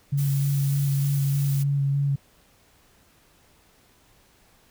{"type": "tone with vibrato", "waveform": "sine", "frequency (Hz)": 140, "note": "C#3", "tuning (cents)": 18, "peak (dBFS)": -20, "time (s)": [0.12, 2.16], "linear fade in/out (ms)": 10, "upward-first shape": "square", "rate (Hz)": 3.3, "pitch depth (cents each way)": 13}
{"type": "noise", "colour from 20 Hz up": "blue", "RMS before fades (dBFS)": -37, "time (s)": [0.17, 1.64], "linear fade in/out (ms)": 20}
{"effects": ["pink hiss -59 dBFS RMS until 4.7 s"]}